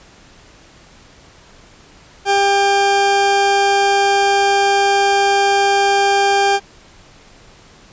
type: tone pair together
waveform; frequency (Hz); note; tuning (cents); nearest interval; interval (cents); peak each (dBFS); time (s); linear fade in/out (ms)
40% pulse; 398.3 / 796.6; G4 / G5; +28 / +28; octave; 1200; -16 / -13; 2.25-6.6; 50
effects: pink hiss -45 dBFS RMS until 7.92 s + resampled to 16000 Hz